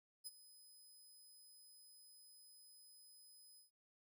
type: tone with ADSR envelope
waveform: 15% pulse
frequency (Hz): 5030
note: D#8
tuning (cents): +18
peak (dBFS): -40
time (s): 0.24-3.71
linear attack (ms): 28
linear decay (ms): 29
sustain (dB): -16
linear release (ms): 130
effects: none